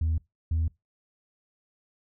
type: tone pair in turn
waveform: sine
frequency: 80.3 / 80.86 Hz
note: E2 / E2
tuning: -45 / -33 cents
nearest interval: unison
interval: 12 cents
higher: second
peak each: -21 dBFS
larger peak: neither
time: 0.01-0.18 / 0.51-0.68 s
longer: neither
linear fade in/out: 5 ms
effects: noise-tail reverb RT60 0.2 s tail -24 dB re dry + tanh soft clip ceiling -21 dBFS